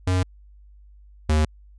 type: tone pair in turn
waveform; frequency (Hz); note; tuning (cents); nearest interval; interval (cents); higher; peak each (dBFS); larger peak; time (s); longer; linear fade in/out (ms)
square; 91.8 / 77.04; F#2 / D#2; -13 / -17; minor third; 304; first; -19 / -17; second; 0.07-0.23 / 1.29-1.45; neither; 5
effects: added 50 Hz sine -46 dBFS peak until 1.78 s + resampled to 22050 Hz